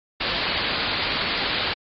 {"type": "low-pass noise", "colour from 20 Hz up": "white", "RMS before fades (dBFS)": -25, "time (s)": [0.2, 1.74], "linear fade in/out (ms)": 10, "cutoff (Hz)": 4700, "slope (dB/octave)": 96, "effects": ["MP3 32 kbps"]}